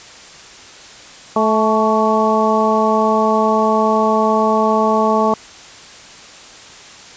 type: harmonic tone with a mistuned harmonic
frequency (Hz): 217.6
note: A3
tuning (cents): -19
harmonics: 1 / 2 / 3 / 4 / 5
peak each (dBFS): -18 / -18 / -18 / -18 / -18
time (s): 1.36-5.34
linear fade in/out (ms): 2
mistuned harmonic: 5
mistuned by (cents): +43
effects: white hiss -38 dBFS RMS until 7.16 s + resampled to 16000 Hz